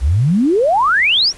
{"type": "exponential sweep", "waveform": "sine", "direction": "up", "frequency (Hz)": [58.27, 5920], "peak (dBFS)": -10, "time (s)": [0, 1.33], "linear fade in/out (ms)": 50, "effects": ["pink hiss -40 dBFS RMS until 1.37 s", "resampled to 24000 Hz"]}